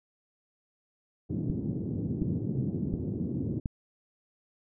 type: band-pass noise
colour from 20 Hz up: pink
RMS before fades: -32 dBFS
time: 1.29-3.6 s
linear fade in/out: 10 ms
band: 100 to 320 Hz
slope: 24 dB/octave
type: click train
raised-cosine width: 5 ms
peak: -18 dBFS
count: 4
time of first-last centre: 1.5-3.658 s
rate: 1.39 Hz
effects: none